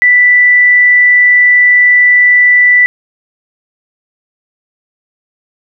sine tone, 1975.5 Hz, B6, in tune, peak -3 dBFS, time 0.02-2.86 s, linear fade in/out 0 ms, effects none

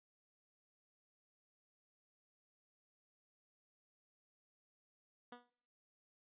10% pulse tone with exponential decay, 243.5 Hz, B3, 24 cents flat, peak -40 dBFS, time 5.32-5.5 s, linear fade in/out 5 ms, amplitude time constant 38 ms, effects noise-tail reverb RT60 0.8 s tail -26 dB re dry + resampled to 8000 Hz

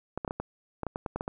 clicks, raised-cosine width 1 ms, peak -18 dBFS, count 12, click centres 0.176 / 0.248 / 0.278 / 0.309 / 0.4 / 0.833 / 0.867 / 0.959 / 1.062 / 1.16 / 1.209 / 1.279 s, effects none

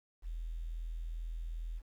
sine tone with quantisation, 41.2 Hz, E1, in tune, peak -37 dBFS, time 0.22-1.82 s, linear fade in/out 50 ms, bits 11, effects none

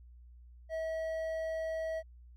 triangle tone with hard clipping, 644 Hz, E5, 41 cents flat, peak -35 dBFS, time 0.69-2.03 s, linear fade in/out 50 ms, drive 9 dB, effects added 60 Hz sine -52 dBFS peak until 2.36 s

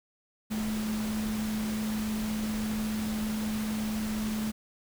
sine tone in noise, 215.9 Hz, A3, 33 cents flat, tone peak -29 dBFS, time 0.5-4.52 s, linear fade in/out 20 ms, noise pink, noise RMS -39 dBFS, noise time 0.5-4.52 s, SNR +7 dB, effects none

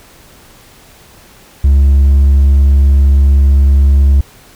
sine tone with hard clipping, 69.3 Hz, C#2, in tune, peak -5 dBFS, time 1.64-4.21 s, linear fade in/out 5 ms, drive 2 dB, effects pink hiss -41 dBFS RMS until 4.55 s

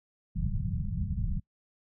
pink low-pass noise, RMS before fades -31 dBFS, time 0.35-1.4 s, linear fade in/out 10 ms, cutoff 200 Hz, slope 96 dB/octave, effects noise-tail reverb RT60 0.1 s tail -22 dB re dry

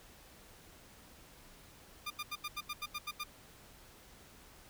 15% pulse tone bursts, 1204 Hz, D6, 43 cents sharp, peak -31 dBFS, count 10, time 2.06-3.239 s, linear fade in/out 10 ms, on 45 ms, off 81 ms, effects pink hiss -58 dBFS RMS until 4.69 s

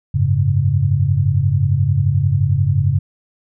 sine chord, F# suspended second, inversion none, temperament equal, 92.5 / 103.83 / 138.59 Hz, F#2 / G#2 / C#3, 0 / 0 / 0 cents, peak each -18 / -17 / -16 dBFS, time 0.14-2.99 s, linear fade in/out 10 ms, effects none

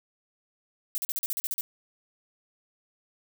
violet noise bursts, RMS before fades -30 dBFS, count 10, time 0.95-1.61 s, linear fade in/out 0 ms, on 30 ms, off 40 ms, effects none

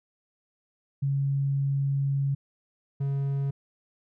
sine / triangle tone pair in turn, 138.59 / 138.59 Hz, C#3 / C#3, 0 / 0 cents, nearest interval unison, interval 0 cents, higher neither, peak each -23 dBFS, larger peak neither, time 1.02-2.35 / 3-3.51 s, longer first, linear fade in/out 10 ms, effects none

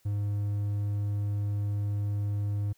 triangle tone, 102.4 Hz, G#2, 24 cents flat, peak -25 dBFS, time 0.05-2.73 s, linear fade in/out 10 ms, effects white hiss -67 dBFS RMS until 2.77 s

